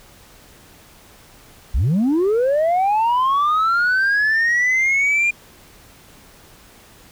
sine linear sweep, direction up, 43.65 to 2422 Hz, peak -12 dBFS, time 1.74-5.31 s, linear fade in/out 10 ms, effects tanh soft clip ceiling -13 dBFS + pink hiss -47 dBFS RMS until 7.11 s

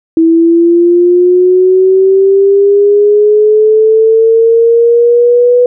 sine linear sweep, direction up, 325.1 to 493.1 Hz, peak -3 dBFS, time 0.17-5.66 s, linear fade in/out 2 ms, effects none

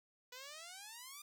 5% pulse exponential sweep, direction up, 487.3 to 1216 Hz, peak -38 dBFS, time 0.32-1.22 s, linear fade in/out 5 ms, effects none

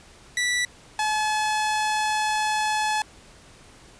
sawtooth tone pair in turn, 1961 / 856.5 Hz, B6 / A5, -13 / -47 cents, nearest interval octave + major second, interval 1434 cents, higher first, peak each -18 dBFS, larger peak neither, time 0.37-0.65 / 0.99-3.02 s, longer second, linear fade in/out 2 ms, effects pink hiss -50 dBFS RMS until 3.99 s + resampled to 22050 Hz

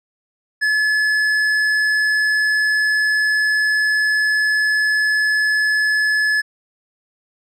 triangle tone with tanh clipping, 1715 Hz, A6, 45 cents flat, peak -16 dBFS, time 0.61-6.42 s, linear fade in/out 20 ms, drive 13 dB, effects none

